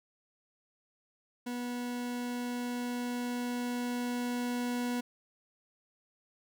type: tone with level ramp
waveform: 40% pulse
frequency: 244.1 Hz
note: B3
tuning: 20 cents flat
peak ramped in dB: -34 to -30 dBFS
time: 1.46-5.01 s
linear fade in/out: 10 ms
effects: none